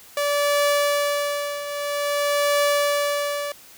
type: tone with tremolo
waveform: sawtooth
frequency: 578 Hz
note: D5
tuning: 28 cents flat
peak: -13 dBFS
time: 0.17-3.52 s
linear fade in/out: 2 ms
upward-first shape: triangle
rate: 0.51 Hz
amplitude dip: 75%
effects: white hiss -47 dBFS RMS until 3.77 s